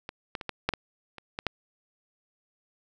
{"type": "clicks", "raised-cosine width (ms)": 0.3, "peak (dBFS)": [-20, -16, -21, -15, -8, -14, -26, -16, -10], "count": 9, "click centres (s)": [0.091, 0.352, 0.412, 0.493, 0.69, 0.737, 1.183, 1.389, 1.467], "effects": []}